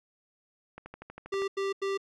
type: click train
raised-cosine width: 0.5 ms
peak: -28 dBFS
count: 9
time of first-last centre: 0.78-1.42 s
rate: 12.5 Hz
type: tone bursts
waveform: square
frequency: 392.2 Hz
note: G4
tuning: 1 cent sharp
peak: -29 dBFS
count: 3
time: 1.32-1.976 s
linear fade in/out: 10 ms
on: 160 ms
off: 88 ms
effects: low-pass 5000 Hz 12 dB/octave